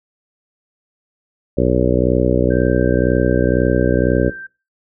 harmonic tone, 62 Hz, B1, 7 cents sharp, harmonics 1 / 2 / 3 / 4 / 5 / 6 / 7 / 8 / 9, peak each -21 / -21 / -21 / -21 / -21 / -21 / -21 / -21 / -21 dBFS, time 1.57-4.3 s, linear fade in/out 10 ms
sine tone, 1568 Hz, G6, in tune, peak -29 dBFS, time 2.5-4.47 s, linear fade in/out 10 ms
effects noise-tail reverb RT60 0.3 s tail -19 dB re dry

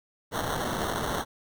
white noise with sample-and-hold, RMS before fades -30 dBFS, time 0.31-1.25 s, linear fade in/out 50 ms, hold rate 2450 Hz, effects none

